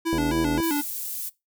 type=tone with vibrato; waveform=square; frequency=310 Hz; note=D#4; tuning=6 cents flat; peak=-23 dBFS; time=0.05-0.82 s; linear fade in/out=20 ms; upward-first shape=square; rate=3.8 Hz; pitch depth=110 cents each way
type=click train; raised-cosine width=2 ms; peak=-16 dBFS; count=39; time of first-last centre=0.13-0.601 s; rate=80.7 Hz
type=high-pass noise; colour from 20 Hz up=pink; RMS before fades=-32 dBFS; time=0.62-1.3 s; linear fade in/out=20 ms; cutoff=12000 Hz; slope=12 dB/octave
effects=noise-tail reverb RT60 0.2 s tail -20 dB re dry